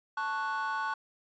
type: chord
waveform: triangle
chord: F# minor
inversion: first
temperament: equal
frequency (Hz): 880 / 1108.7 / 1480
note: A5 / C#6 / F#6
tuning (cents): 0 / 0 / 0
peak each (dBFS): -32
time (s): 0.17-0.94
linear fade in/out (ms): 5
effects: tanh soft clip ceiling -24 dBFS + resampled to 16000 Hz